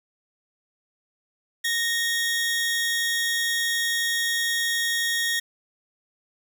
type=tone pair together; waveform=sawtooth; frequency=1859 / 3332 Hz; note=A#6 / G#7; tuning=-5 / +5 cents; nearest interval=minor seventh; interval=1010 cents; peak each=-20 / -26 dBFS; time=1.64-5.4 s; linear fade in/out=10 ms; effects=none